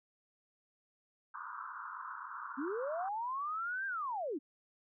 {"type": "band-pass noise", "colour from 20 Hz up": "pink", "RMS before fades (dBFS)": -45, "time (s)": [1.34, 3.09], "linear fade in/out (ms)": 5, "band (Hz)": [970, 1500], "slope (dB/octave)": 96}
{"type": "linear two-way sweep", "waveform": "sine", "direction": "up then down", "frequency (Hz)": [250, 1609, 250], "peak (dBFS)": -35, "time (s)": [2.57, 4.39], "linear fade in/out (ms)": 20, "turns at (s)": 3.86}
{"effects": []}